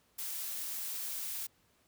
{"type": "noise", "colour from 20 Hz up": "blue", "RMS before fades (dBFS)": -39, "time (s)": [0.18, 1.47], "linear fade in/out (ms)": 10, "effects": ["pink hiss -70 dBFS RMS until 1.87 s", "high-pass 60 Hz 12 dB/octave"]}